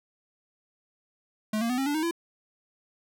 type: tone with pitch steps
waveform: square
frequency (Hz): 215 / 231.8 / 249.8 / 269.3 / 290.3 / 313 / 337.4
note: A3 / A#3 / B3 / C#4 / D4 / D#4 / E4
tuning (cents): -40 / -10 / +20 / -50 / -20 / +10 / +40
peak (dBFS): -26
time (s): 1.53-2.111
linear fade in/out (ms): 5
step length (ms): 83
effects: none